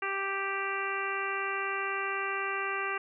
harmonic tone, 392 Hz, G4, in tune, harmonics 1 / 2 / 3 / 4 / 5 / 6 / 7, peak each -38 / -41 / -35 / -37 / -38 / -39 / -40 dBFS, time 0.02-2.98 s, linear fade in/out 5 ms, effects none

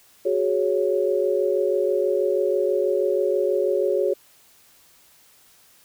sine chord, F# suspended second, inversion none, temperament just, 370 / 416.2 / 555 Hz, F#4 / G#4 / C#5, 0 / +4 / +2 cents, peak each -23 dBFS, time 0.25-4.14 s, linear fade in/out 10 ms, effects white hiss -55 dBFS RMS until 5.84 s

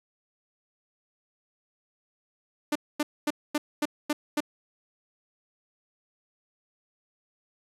sawtooth tone bursts, 298 Hz, D4, 25 cents sharp, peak -20 dBFS, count 7, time 2.72-4.405 s, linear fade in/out 5 ms, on 35 ms, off 240 ms, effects resampled to 32000 Hz

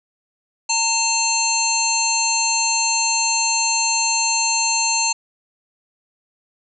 harmonic tone with a mistuned harmonic, 900 Hz, A5, 39 cents sharp, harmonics 1 / 3 / 5 / 7 / 8, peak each -23 / -23 / -23 / -23 / -23 dBFS, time 0.69-5.13 s, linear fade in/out 10 ms, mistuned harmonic 5, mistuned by -110 cents, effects none

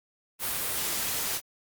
white noise, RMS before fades -30 dBFS, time 0.39-1.41 s, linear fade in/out 50 ms, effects Opus 32 kbps

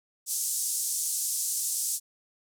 pink band-pass noise, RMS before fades -30 dBFS, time 0.26-2 s, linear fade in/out 50 ms, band 6400 to 12000 Hz, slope 24 dB/octave, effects none

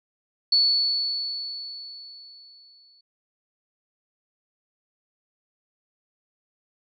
sine tone with exponential decay, 4435 Hz, C#8, in tune, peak -15 dBFS, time 0.52-3.01 s, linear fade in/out 5 ms, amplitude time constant 540 ms, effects none

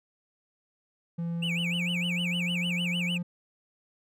triangle tone with pitch glide, 169 to 175.16 Hz, E3 to F3, +43 to +5 cents, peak -27 dBFS, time 1.18-3.23 s, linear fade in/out 10 ms, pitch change +62 cents, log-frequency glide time 1.45-1.86 s
triangle tone with vibrato, 2600 Hz, E7, 24 cents flat, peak -28 dBFS, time 1.42-3.18 s, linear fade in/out 10 ms, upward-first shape sine, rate 6.6 Hz, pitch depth 260 cents each way
effects none

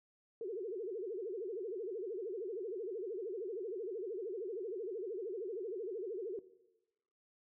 sine tone with vibrato, 410.5 Hz, G#4, 20 cents flat, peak -38 dBFS, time 0.41-6.39 s, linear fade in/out 2 ms, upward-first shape sine, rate 13 Hz, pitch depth 240 cents each way, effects noise-tail reverb RT60 1.0 s tail -17 dB re dry

